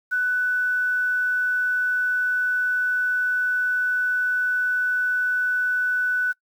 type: tone with quantisation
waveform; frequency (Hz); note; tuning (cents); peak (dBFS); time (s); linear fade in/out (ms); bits
sine; 1491; F#6; +13; -19; 0.11-6.33; 20; 8
effects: noise-tail reverb RT60 0.1 s tail -23 dB re dry